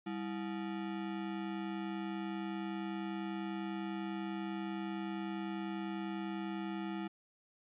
square ring-modulated tone, 262.5 Hz, C4, 6 cents sharp, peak -35 dBFS, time 0.06-7.08 s, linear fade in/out 10 ms, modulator 65.1 Hz, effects resampled to 8000 Hz

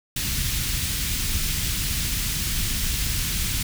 pink band-stop noise, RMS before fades -25 dBFS, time 0.16-3.63 s, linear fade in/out 5 ms, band 150 to 2600 Hz, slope 12 dB/octave, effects none

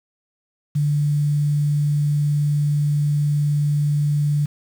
sine tone with quantisation, 146.83 Hz, D3, in tune, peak -16 dBFS, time 0.75-4.46 s, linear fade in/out 10 ms, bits 7, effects none

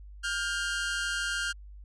sawtooth tone pair together, 1415 / 1588 Hz, F6 / G6, +22 / +22 cents, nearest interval major second, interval 200 cents, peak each -28 / -29 dBFS, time 0.23-1.53 s, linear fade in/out 20 ms, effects added 50 Hz sine -44 dBFS peak until 1.84 s + resampled to 22050 Hz

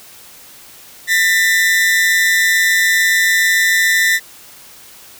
40% pulse tone pair together, 1793.3 / 1975.5 Hz, A6 / B6, +32 / 0 cents, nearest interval major second, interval 168 cents, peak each -13 dBFS, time 1.07-4.2 s, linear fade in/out 50 ms, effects white hiss -40 dBFS RMS until 5.19 s

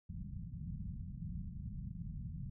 white low-pass noise, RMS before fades -44 dBFS, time 0.09-2.5 s, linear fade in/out 10 ms, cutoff 190 Hz, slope 48 dB/octave, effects none

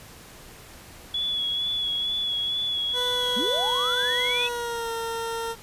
sine tone with vibrato, 3389 Hz, G#7, 34 cents sharp, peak -24 dBFS, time 1.14-4.47 s, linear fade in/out 5 ms, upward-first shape sine, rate 2.2 Hz, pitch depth 29 cents each way
20% pulse tone with pitch glide, 493.9 to 458.2 Hz, B4 to A#4, 0 to -30 cents, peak -23 dBFS, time 2.93-5.56 s, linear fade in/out 50 ms, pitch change -130 cents, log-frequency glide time 4.28-4.91 s
sine linear sweep, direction up, 187.7 to 2630 Hz, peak -27 dBFS, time 3.36-4.49 s, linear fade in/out 10 ms
effects pink hiss -46 dBFS RMS until 5.62 s + resampled to 32000 Hz

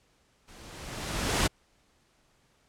pink noise with level ramp, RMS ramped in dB -52 to -23 dBFS, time 0.47-1.48 s, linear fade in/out 20 ms, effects pink hiss -67 dBFS RMS until 2.68 s + low-pass 9000 Hz 12 dB/octave

